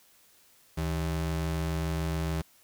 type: ring-modulated tone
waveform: square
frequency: 117.5 Hz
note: A#2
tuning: 14 cents sharp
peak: -26 dBFS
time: 0.77-2.42 s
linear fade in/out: 10 ms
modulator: 43.5 Hz
effects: white hiss -61 dBFS RMS until 2.63 s